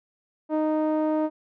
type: tone with low-pass filter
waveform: sawtooth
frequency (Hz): 309.7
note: D#4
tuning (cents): -8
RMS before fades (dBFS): -24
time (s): 0.49-1.3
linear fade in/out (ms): 50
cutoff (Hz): 770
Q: 1.6
effects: none